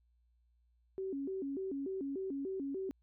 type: tone with vibrato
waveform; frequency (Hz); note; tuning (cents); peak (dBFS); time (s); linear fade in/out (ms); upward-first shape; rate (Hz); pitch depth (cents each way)
sine; 325.3; E4; -23; -36; 0.98-2.91; 0; square; 3.4; 280
effects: added 59 Hz sine -69 dBFS peak until 3.02 s